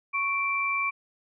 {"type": "tone pair together", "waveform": "sine", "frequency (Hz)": [1108.7, 2345], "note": ["C#6", "D7"], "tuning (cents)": [0, -3], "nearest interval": "octave + minor second", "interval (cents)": 1297, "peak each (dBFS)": [-29, -26], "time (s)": [0.13, 0.91], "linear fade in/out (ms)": 20, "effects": []}